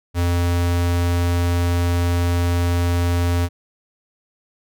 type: tone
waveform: square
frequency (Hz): 87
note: F2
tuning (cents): -6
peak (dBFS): -17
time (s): 0.14-3.49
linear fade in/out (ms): 50
effects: none